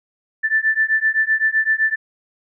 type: beating tone pair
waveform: sine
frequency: 1760 / 1767.8 Hz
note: A6 / A6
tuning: 0 / +8 cents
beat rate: 7.8 Hz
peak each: -18 dBFS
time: 0.43-1.96 s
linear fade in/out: 20 ms
effects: none